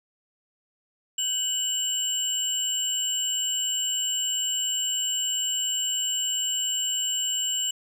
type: tone pair together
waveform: sine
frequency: 2961 / 7461 Hz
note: F#7 / A#8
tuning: +1 / +1 cents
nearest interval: octave + major third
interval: 1600 cents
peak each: -25 dBFS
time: 1.18-7.71 s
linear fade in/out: 5 ms
effects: tanh soft clip ceiling -21 dBFS + 9-bit